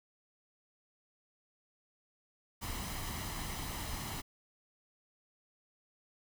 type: noise with comb filter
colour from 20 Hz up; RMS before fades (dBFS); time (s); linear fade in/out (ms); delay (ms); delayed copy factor
pink; -40; 2.61-4.22; 20; 0.99; +0.5
effects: none